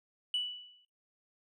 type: tone with exponential decay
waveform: sine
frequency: 2960 Hz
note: F#7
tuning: in tune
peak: -26 dBFS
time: 0.34-0.85 s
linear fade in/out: 2 ms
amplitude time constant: 110 ms
effects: noise-tail reverb RT60 0.3 s tail -24 dB re dry + tanh soft clip ceiling -26 dBFS